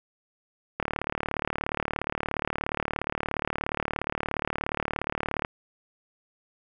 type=click train; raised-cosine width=0.5 ms; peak=-12 dBFS; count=173; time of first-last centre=0.8-5.449 s; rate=37 Hz; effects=none